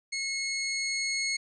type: tone with level ramp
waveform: 20% pulse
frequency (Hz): 2174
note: C#7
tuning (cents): -34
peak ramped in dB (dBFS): -25 to -22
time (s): 0.12-1.37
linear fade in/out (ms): 10
effects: resampled to 24000 Hz